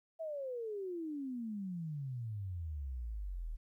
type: exponential sweep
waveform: sine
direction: down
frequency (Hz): 664 to 37.22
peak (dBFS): -38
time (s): 0.19-3.57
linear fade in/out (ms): 20
effects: 13-bit